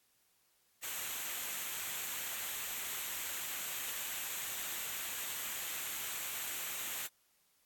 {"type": "noise with comb filter", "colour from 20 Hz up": "white", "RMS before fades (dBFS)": -40, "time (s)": [0.82, 7.08], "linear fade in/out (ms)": 20, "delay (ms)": 0.2, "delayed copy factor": -0.55, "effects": ["white hiss -73 dBFS RMS until 7.65 s", "AAC 64 kbps"]}